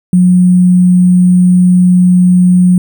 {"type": "tone with sample-and-hold", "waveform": "sine", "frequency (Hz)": 180.4, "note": "F#3", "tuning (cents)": -44, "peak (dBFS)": -3, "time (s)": [0.13, 2.78], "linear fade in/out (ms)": 2, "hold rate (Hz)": 8820, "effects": []}